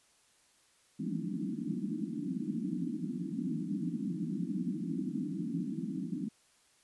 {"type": "band-pass noise", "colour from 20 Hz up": "pink", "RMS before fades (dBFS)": -36, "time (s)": [0.99, 6.29], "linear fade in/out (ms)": 10, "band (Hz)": [160, 320], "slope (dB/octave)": 96, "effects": ["white hiss -67 dBFS RMS until 6.83 s", "resampled to 24000 Hz"]}